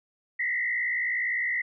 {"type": "tone with frequency modulation", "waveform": "sine", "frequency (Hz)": 1975.5, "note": "B6", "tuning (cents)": 0, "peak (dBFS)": -25, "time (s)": [0.39, 1.62], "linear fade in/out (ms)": 10, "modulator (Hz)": 59, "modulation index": 1.6, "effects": []}